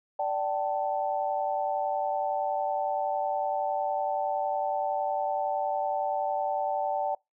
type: chord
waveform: sine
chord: D suspended fourth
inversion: none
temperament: equal with one note detuned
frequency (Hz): 587.3 / 769.2 / 880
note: D5 / G5 / A5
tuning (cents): 0 / -33 / 0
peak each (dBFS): -31 / -29 / -32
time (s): 0.19-7.15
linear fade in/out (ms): 5
effects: noise-tail reverb RT60 0.2 s tail -26 dB re dry